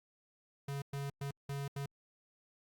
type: tone bursts at uneven times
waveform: square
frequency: 140 Hz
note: C#3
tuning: 18 cents sharp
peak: -38 dBFS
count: 5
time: 0.68-0.82 / 0.93-1.1 / 1.21-1.31 / 1.49-1.68 / 1.76-1.86 s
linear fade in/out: 5 ms
effects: Opus 48 kbps